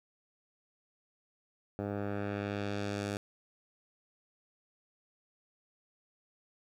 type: tone with low-pass filter sweep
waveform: 10% pulse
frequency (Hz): 101.6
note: G#2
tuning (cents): -38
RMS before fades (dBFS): -36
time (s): 1.79-3.17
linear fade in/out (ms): 0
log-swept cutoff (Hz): 880 to 9600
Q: 0.92
effects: 11-bit